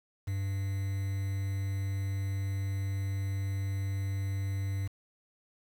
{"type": "tone with quantisation", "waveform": "triangle", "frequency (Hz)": 98, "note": "G2", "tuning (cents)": 0, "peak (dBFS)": -28, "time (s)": [0.27, 4.88], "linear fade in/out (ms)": 10, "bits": 8, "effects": []}